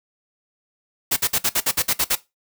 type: noise bursts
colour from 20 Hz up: white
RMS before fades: -19 dBFS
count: 10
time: 1.11-2.155 s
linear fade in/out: 10 ms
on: 55 ms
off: 55 ms
effects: noise-tail reverb RT60 0.2 s tail -17 dB re dry